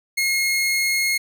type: tone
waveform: sawtooth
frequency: 2155 Hz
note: C#7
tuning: 49 cents flat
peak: -15 dBFS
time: 0.17-1.18 s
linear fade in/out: 10 ms
effects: none